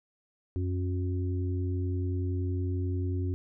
harmonic tone, 91 Hz, F#2, 28 cents flat, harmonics 1 / 3 / 4, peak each -28 / -37 / -39 dBFS, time 0.56-3.34 s, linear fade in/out 0 ms, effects none

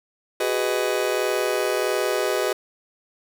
40% pulse chord, G# minor seventh, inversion third, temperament just, 373.8 / 415.3 / 498.4 / 623 Hz, F#4 / G#4 / B4 / D#5, +18 / 0 / +16 / +2 cents, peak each -26 dBFS, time 0.4-2.53 s, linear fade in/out 5 ms, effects none

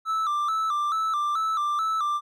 triangle tone with vibrato, 1244.5 Hz, D#6, in tune, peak -21 dBFS, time 0.05-2.21 s, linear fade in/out 50 ms, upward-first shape square, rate 2.3 Hz, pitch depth 89 cents each way, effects none

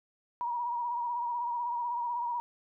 sine tone with vibrato, 957 Hz, A#5, 45 cents sharp, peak -30 dBFS, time 0.41-2.4 s, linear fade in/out 0 ms, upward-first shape sine, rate 16 Hz, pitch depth 44 cents each way, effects none

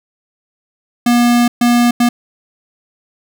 square tone bursts at uneven times, 240 Hz, B3, 49 cents flat, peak -9 dBFS, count 3, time 1.06-1.48 / 1.61-1.91 / 2-2.09 s, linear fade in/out 5 ms, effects none

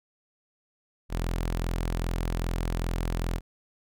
sawtooth tone, 42.51 Hz, F1, 46 cents flat, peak -23 dBFS, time 1.09-3.41 s, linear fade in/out 50 ms, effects none

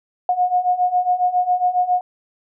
sine beating tone pair, 719 / 726.3 Hz, F#5 / F#5, -50 / -32 cents, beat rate 7.3 Hz, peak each -20 / -17 dBFS, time 0.29-2.01 s, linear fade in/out 2 ms, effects none

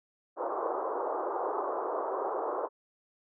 pink band-pass noise, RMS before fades -33 dBFS, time 0.36-2.69 s, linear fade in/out 50 ms, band 360 to 1200 Hz, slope 48 dB/octave, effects none

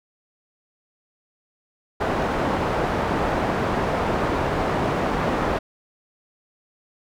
white low-pass noise, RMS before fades -23 dBFS, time 2-5.59 s, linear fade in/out 10 ms, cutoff 870 Hz, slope 12 dB/octave, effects none

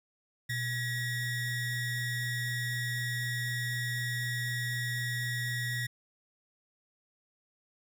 square ring-modulated tone, 898 Hz, A5, 35 cents sharp, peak -29 dBFS, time 0.49-5.87 s, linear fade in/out 10 ms, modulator 1020 Hz, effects none

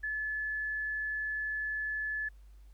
sine tone, 1724 Hz, A6, 36 cents flat, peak -32 dBFS, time 0.03-2.29 s, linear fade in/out 10 ms, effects added 50 Hz sine -51 dBFS peak until 2.73 s + pink hiss -72 dBFS RMS until 2.73 s

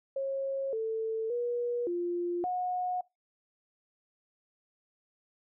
sine tone with pitch steps, 543 / 444.8 / 481.3 / 349.3 / 727 Hz, C#5 / A4 / B4 / F4 / F#5, -36 / +19 / -45 / 0 / -31 cents, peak -29 dBFS, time 0.16-3.01 s, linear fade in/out 5 ms, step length 570 ms, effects noise-tail reverb RT60 0.2 s tail -22 dB re dry

